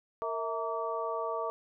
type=harmonic tone with a mistuned harmonic; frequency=230 Hz; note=A#3; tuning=23 cents flat; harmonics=2 / 3 / 4 / 5; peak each=-36 / -36 / -39 / -36 dBFS; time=0.22-1.5 s; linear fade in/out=0 ms; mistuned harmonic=3; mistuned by=-100 cents; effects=none